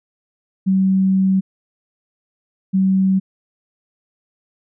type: tone pair in turn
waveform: sine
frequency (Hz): 190.6 / 190.6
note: G3 / G3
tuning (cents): -48 / -48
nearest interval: unison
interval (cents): 0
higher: neither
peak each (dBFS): -12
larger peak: neither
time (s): 0.66-1.41 / 2.73-3.2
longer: first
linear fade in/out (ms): 20
effects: none